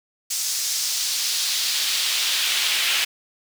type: noise with high-pass filter sweep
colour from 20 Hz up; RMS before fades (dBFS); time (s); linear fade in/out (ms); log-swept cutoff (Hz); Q
brown; -23; 0.3-3.05; 10; 6100 to 2700; 1.6
effects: none